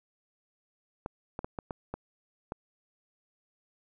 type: clicks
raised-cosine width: 1 ms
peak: -21 dBFS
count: 7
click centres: 1.061 / 1.391 / 1.445 / 1.588 / 1.708 / 1.94 / 2.521 s
effects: none